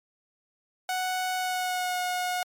sawtooth tone with pitch glide, 740 to 724.4 Hz, F#5 to F#5, 0 to -37 cents, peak -23 dBFS, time 0.89-2.43 s, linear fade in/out 2 ms, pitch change -37 cents, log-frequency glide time 1.36-2 s, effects MP3 96 kbps

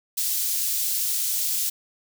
white high-pass noise, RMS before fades -25 dBFS, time 0.17-1.7 s, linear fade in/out 10 ms, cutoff 4700 Hz, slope 12 dB/octave, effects none

